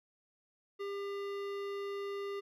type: tone with hard clipping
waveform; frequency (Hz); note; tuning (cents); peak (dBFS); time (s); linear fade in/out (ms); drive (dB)
sine; 400; G4; +35; -39; 0.79-2.41; 20; 16
effects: none